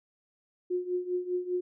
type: tone with tremolo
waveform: sine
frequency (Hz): 360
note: F#4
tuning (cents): -47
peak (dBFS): -25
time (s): 0.7-1.61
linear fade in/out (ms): 10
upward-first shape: triangle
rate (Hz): 5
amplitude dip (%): 85
effects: none